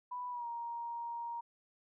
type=tone with pitch glide; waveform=sine; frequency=988 to 938.5 Hz; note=B5 to A#5; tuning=0 to +11 cents; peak=-38 dBFS; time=0.11-1.41 s; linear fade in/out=10 ms; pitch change=-89 cents; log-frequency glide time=0.3-0.47 s; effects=none

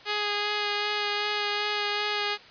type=tone with vibrato; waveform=5% pulse; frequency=414.8 Hz; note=G#4; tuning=2 cents flat; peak=-14 dBFS; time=0.05-2.38 s; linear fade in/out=50 ms; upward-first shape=sine; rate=2.6 Hz; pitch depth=13 cents each way; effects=white hiss -49 dBFS RMS until 2.5 s + resampled to 11025 Hz

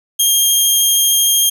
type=tone with vibrato; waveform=10% pulse; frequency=3217 Hz; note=G7; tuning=44 cents sharp; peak=-3 dBFS; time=0.19-1.5 s; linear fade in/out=10 ms; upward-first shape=triangle; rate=13 Hz; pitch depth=11 cents each way; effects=none

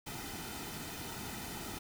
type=noise with comb filter; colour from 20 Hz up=pink; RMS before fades=-43 dBFS; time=0.06-1.79 s; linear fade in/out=10 ms; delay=1.8 ms; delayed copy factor=-0.6; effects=none

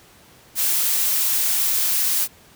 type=noise; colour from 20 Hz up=blue; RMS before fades=-20 dBFS; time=0.55-2.28 s; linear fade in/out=50 ms; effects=pink hiss -50 dBFS RMS until 2.55 s + high-pass 60 Hz 12 dB/octave

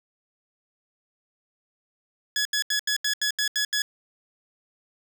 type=tone bursts; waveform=15% pulse; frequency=1690 Hz; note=G#6; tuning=30 cents sharp; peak=-16 dBFS; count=9; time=2.36-3.82 s; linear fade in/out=2 ms; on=92 ms; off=79 ms; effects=none

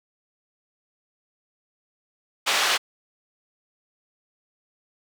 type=band-pass noise; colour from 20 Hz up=white; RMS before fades=-22 dBFS; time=2.46-2.78 s; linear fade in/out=20 ms; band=570 to 4000 Hz; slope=12 dB/octave; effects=none

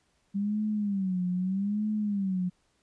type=tone with vibrato; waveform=sine; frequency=196 Hz; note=G3; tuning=in tune; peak=-26 dBFS; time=0.34-2.5 s; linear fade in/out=20 ms; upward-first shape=sine; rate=0.8 Hz; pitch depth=150 cents each way; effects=pink hiss -71 dBFS RMS until 2.82 s + resampled to 22050 Hz

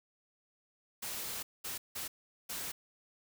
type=noise bursts at uneven times; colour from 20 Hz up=white; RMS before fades=-40 dBFS; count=4; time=1.02-1.43 / 1.64-1.78 / 1.95-2.08 / 2.49-2.72 s; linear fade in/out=10 ms; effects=none

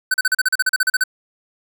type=tone bursts; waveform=square; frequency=1519 Hz; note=F#6; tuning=45 cents sharp; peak=-14 dBFS; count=14; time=0.11-1.038 s; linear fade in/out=5 ms; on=31 ms; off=38 ms; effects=none

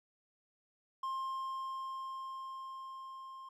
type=tone with level ramp; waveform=triangle; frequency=1060 Hz; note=C6; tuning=22 cents sharp; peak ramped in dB=-33 to -45 dBFS; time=1.03-3.49 s; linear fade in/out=5 ms; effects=none

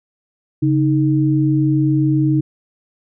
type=tone pair together; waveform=sine; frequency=138.58 / 311.1 Hz; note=C#3 / D#4; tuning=0 / 0 cents; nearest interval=octave + major second; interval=1400 cents; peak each=-15 dBFS; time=0.62-2.41 s; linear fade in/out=10 ms; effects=none

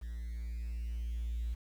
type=tone with level ramp; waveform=triangle; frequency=57.7 Hz; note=A#1; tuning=17 cents flat; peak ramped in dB=-36 to -29 dBFS; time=0.01-1.55 s; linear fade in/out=20 ms; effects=tanh soft clip ceiling -30 dBFS + 10-bit

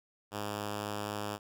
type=tone; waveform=5% pulse; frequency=103.83 Hz; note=G#2; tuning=in tune; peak=-24 dBFS; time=0.31-1.39 s; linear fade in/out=50 ms; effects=none

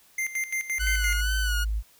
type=tone with tremolo; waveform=square; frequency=2093 Hz; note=C7; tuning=in tune; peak=-26 dBFS; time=0.18-1.21 s; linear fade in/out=5 ms; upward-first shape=square; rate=5.8 Hz; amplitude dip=75%
type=tone; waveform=sine; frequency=53.1 Hz; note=G#1; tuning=39 cents sharp; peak=-24 dBFS; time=0.78-1.83 s; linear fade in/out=50 ms
type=tone with vibrato; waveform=sawtooth; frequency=1480 Hz; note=F#6; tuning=in tune; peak=-24 dBFS; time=0.79-1.65 s; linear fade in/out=20 ms; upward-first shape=sine; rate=2.2 Hz; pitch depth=52 cents each way
effects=white hiss -58 dBFS RMS until 1.99 s

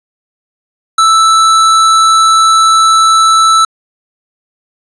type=tone; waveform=square; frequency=1318.5 Hz; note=E6; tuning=in tune; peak=-5 dBFS; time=0.98-3.65 s; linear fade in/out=5 ms; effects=resampled to 22050 Hz + 7-bit

